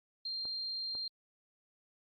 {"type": "tone", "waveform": "sine", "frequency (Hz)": 4186, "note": "C8", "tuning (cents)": 0, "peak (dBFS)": -36, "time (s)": [0.25, 1.08], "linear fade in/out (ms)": 5}
{"type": "clicks", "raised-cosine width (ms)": 1, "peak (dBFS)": -38, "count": 2, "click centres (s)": [0.454, 0.952]}
{"effects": ["Opus 48 kbps"]}